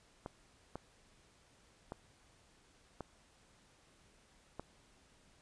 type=clicks; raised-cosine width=1 ms; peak=-28 dBFS; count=5; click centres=0.261 / 0.756 / 1.921 / 3.007 / 4.596 s; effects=pink hiss -67 dBFS RMS until 5.41 s + resampled to 22050 Hz